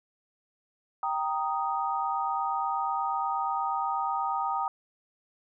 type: chord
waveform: sine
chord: Eb major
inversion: first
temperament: equal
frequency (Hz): 784 / 932.3 / 1244.5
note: G5 / Bb5 / Eb6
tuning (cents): 0 / 0 / 0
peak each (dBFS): -31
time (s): 1.03-4.68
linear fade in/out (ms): 2
effects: none